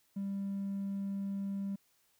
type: tone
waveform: triangle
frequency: 197.4 Hz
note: G3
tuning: 12 cents sharp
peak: -31 dBFS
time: 0.16-1.76 s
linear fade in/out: 10 ms
effects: tanh soft clip ceiling -30 dBFS + white hiss -72 dBFS RMS until 2.19 s